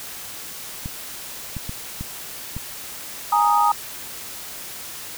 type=clicks; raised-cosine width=5 ms; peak=-17 dBFS; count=5; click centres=0.859 / 1.567 / 1.694 / 2.01 / 2.566 s
type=chord; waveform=sine; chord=Ab suspended second; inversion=none; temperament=equal; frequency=830.6 / 932.3 / 1244.5 Hz; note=Ab5 / Bb5 / Eb6; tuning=0 / 0 / 0 cents; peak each=-19 dBFS; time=3.32-3.72 s; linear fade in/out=5 ms
effects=white hiss -35 dBFS RMS until 5.17 s